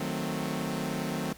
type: chord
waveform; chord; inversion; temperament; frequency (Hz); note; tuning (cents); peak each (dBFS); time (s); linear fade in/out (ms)
sawtooth; D# diminished seventh; none; equal with one note detuned; 155.56 / 185 / 222.2 / 261.6; D#3 / F#3 / A3 / C4; 0 / 0 / +17 / 0; -32; 0-1.33; 5
effects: pink hiss -52 dBFS RMS until 1.37 s